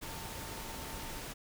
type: tone in noise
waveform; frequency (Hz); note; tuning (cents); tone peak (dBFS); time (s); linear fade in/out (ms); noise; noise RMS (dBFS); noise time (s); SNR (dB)
sine; 900; A5; +39; -51; 0.03-1.22; 20; pink; -43; 0.01-1.34; -11
effects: none